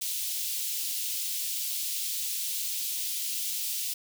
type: high-pass noise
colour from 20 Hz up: white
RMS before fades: -32 dBFS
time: 0.01-3.94 s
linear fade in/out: 10 ms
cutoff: 2900 Hz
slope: 24 dB/octave
effects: none